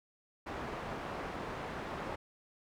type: low-pass noise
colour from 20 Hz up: white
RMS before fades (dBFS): -41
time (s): 0.46-2.16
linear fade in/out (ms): 10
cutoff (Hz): 1100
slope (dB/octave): 12
effects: none